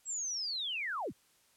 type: linear sweep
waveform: sine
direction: down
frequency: 7750 to 32.94 Hz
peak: -34 dBFS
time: 0.05-1.13 s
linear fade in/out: 50 ms
effects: white hiss -68 dBFS RMS until 1.56 s + low-pass 12000 Hz 12 dB/octave